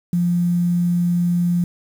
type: tone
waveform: sine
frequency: 174.61 Hz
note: F3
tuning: in tune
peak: -15 dBFS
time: 0.13-1.64 s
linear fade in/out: 2 ms
effects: 7-bit